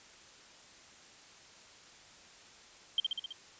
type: tone with echo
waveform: sine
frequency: 3156 Hz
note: G7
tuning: 11 cents sharp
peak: -25 dBFS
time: 2.98-3 s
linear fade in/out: 2 ms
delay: 65 ms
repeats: 5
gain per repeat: -3 dB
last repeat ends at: 3.325 s
effects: white hiss -56 dBFS RMS until 3.59 s + resampled to 16000 Hz